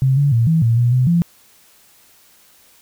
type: tone with pitch steps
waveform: sine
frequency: 132.6 / 142.5 / 115.8 / 162.3 / 115.5 / 120.4 / 127 / 171.1 Hz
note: C3 / C#3 / A#2 / E3 / A#2 / B2 / B2 / F3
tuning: +23 / +48 / -11 / -27 / -16 / -44 / +49 / -35 cents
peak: -11 dBFS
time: 0.02-1.22 s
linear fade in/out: 0 ms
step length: 150 ms
effects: white hiss -51 dBFS RMS until 2.81 s